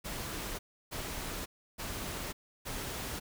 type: noise bursts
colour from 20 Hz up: pink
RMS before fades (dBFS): -39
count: 4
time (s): 0.04-3.2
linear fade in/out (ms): 20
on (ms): 550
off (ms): 320
effects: none